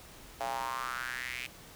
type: tone with high-pass filter sweep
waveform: square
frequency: 62.2 Hz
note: B1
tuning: 13 cents sharp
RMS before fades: -37 dBFS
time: 0.4-1.47 s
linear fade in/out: 10 ms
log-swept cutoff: 710 to 2500 Hz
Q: 4.9
effects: pink hiss -52 dBFS RMS until 1.75 s